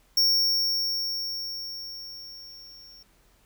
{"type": "tone with level ramp", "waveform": "square", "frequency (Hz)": 5500, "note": "F8", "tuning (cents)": -27, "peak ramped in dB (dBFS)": [-18, -48], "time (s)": [0.17, 3.03], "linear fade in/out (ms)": 5, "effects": ["added 42 Hz sine -63 dBFS peak until 3.45 s", "pink hiss -63 dBFS RMS until 3.45 s"]}